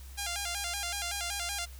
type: tone with vibrato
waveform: 5% pulse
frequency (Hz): 750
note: F#5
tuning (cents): +23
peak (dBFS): -21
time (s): 0.17-1.66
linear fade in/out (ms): 20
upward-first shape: square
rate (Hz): 5.3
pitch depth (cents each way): 130
effects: added 65 Hz sine -44 dBFS peak until 1.79 s + white hiss -55 dBFS RMS until 1.79 s